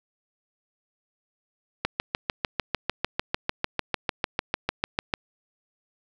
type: click train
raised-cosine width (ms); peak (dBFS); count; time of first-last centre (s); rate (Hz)
0.3; -7; 23; 1.85-5.138; 6.69
effects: none